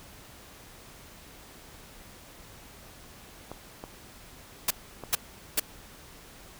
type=clicks; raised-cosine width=1 ms; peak=-24 dBFS; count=3; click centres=3.516 / 3.839 / 5.037 s
type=noise bursts; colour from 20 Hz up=white; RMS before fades=-24 dBFS; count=3; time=4.68-5.598 s; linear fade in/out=5 ms; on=26 ms; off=420 ms
effects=pink hiss -50 dBFS RMS until 6.59 s